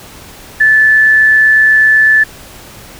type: tone with amplitude modulation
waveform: sine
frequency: 1745 Hz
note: A6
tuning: 15 cents flat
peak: -3 dBFS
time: 0.6-2.24 s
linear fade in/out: 10 ms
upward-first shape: sine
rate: 128 Hz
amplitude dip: 25%
effects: pink hiss -34 dBFS RMS until 2.99 s